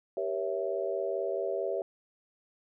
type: chord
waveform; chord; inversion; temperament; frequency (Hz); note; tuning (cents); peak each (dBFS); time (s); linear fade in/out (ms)
sine; G diminished seventh; none; equal with one note detuned; 392 / 476.2 / 554.4 / 659.3; G4 / Bb4 / Db5 / Fb5; 0 / +37 / 0 / 0; -34 / -37 / -34 / -35; 0.17-1.82; 2
effects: none